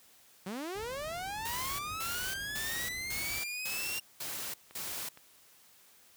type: linear sweep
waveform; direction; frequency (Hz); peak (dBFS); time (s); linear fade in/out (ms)
sawtooth; up; 176.9 to 2794; -33; 0.46-4; 5
type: noise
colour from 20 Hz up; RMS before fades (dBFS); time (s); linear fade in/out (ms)
brown; -46; 0.75-3.39; 5
type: noise bursts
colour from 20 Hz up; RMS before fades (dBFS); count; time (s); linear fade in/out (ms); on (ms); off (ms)
white; -39; 7; 1.45-5.09; 5; 340; 210
type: clicks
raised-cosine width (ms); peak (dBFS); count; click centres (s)
0.3; -35; 9; 2.151 / 2.316 / 2.354 / 2.808 / 3.122 / 3.738 / 4.271 / 4.71 / 5.174
effects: white hiss -61 dBFS RMS until 6.16 s + high-pass 60 Hz 12 dB/octave